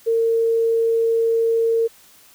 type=tone; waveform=sine; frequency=456.5 Hz; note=A#4; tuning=36 cents flat; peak=-15 dBFS; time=0.06-1.88 s; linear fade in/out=20 ms; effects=white hiss -50 dBFS RMS until 2.34 s